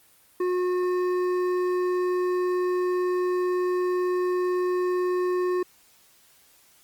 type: tone with hard clipping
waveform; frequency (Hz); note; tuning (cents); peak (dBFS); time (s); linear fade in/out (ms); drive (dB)
triangle; 361.8; F#4; -39; -24; 0.4-5.63; 5; 13
effects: white hiss -58 dBFS RMS until 6.83 s + Opus 24 kbps